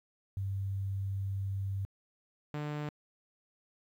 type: tone pair in turn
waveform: sine / sawtooth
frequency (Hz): 97.6 / 148.77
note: G2 / D3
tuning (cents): -7 / +23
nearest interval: perfect fifth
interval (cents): 730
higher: second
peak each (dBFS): -32 / -31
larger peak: second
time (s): 0.37-1.85 / 2.54-2.89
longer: first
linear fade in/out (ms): 0
effects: low-pass 3000 Hz 12 dB/octave + 11-bit